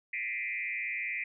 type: tone with frequency modulation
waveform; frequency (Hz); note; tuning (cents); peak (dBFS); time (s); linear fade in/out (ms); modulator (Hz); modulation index
sine; 2217; C#7; 0; -32; 0.13-1.24; 5; 116; 2.4
effects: none